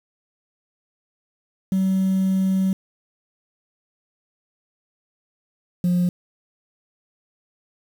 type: tone pair in turn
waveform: sine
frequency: 190 / 177.69 Hz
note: F#3 / F3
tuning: +46 / +30 cents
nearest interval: minor second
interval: 116 cents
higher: first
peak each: -15 / -14 dBFS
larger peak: second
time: 1.72-2.73 / 5.84-6.09 s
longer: first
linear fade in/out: 2 ms
effects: tanh soft clip ceiling -15 dBFS + 7-bit